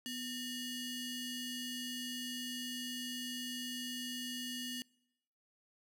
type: ring-modulated tone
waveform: sawtooth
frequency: 1568 Hz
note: G6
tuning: in tune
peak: -33 dBFS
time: 0.06-4.82 s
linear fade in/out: 0 ms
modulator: 1320 Hz
effects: noise-tail reverb RT60 0.9 s tail -26 dB re dry